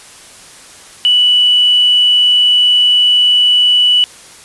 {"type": "tone with tanh clipping", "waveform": "triangle", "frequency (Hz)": 2959, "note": "F#7", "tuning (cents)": -1, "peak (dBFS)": -6, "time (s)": [1.05, 4.04], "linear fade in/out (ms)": 0, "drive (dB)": 1, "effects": ["white hiss -37 dBFS RMS until 4.44 s", "resampled to 24000 Hz"]}